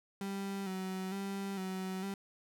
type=tone with vibrato; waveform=35% pulse; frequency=192.3 Hz; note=G3; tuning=33 cents flat; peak=-35 dBFS; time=0.21-2.14 s; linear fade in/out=2 ms; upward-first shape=square; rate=1.1 Hz; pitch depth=39 cents each way; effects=none